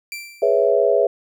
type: tone with exponential decay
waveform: sawtooth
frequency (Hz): 2349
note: D7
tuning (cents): 0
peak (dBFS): -23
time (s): 0.12-0.72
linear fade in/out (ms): 1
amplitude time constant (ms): 130
type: chord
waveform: sine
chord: C# minor seventh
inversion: second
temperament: equal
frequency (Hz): 415.3 / 493.9 / 554.4 / 659.3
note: G#4 / B4 / C#5 / E5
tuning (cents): 0 / 0 / 0 / 0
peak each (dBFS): -19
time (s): 0.42-1.07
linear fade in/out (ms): 5
effects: none